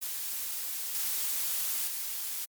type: noise with level steps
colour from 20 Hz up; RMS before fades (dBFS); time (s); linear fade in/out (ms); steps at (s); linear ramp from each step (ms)
blue; -35 / -31 / -35; 0.01-2.46; 20; 0.94 / 1.87; 10
effects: MP3 96 kbps